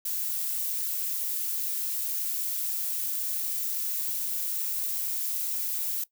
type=noise with amplitude modulation; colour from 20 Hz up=violet; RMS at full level=-29 dBFS; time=0.05-6.04 s; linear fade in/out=5 ms; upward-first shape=sine; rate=168 Hz; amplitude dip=30%; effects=noise-tail reverb RT60 0.1 s tail -18 dB re dry